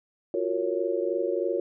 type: chord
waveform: sine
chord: Gb major seventh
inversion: third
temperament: just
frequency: 346.9 / 370 / 462.5 / 555 Hz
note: F4 / Gb4 / Bb4 / Db5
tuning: -12 / 0 / -14 / +2 cents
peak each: -30 dBFS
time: 0.34-1.6 s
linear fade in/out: 2 ms
effects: none